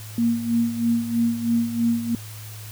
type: tone with tremolo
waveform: sine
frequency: 233.1 Hz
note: A#3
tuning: in tune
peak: -16 dBFS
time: 0.18-2.15 s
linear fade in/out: 2 ms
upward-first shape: sine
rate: 3.1 Hz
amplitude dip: 70%
effects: added 107 Hz sine -36 dBFS peak until 2.71 s + white hiss -42 dBFS RMS until 2.71 s